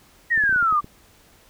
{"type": "exponential sweep", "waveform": "sine", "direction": "down", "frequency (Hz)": [1915, 1160], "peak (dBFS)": -16, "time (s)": [0.3, 0.81], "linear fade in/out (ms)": 20}
{"type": "clicks", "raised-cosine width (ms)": 3, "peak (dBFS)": -25, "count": 8, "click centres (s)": [0.377, 0.438, 0.494, 0.527, 0.561, 0.627, 0.726, 0.844]}
{"effects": ["pink hiss -54 dBFS RMS until 1.49 s"]}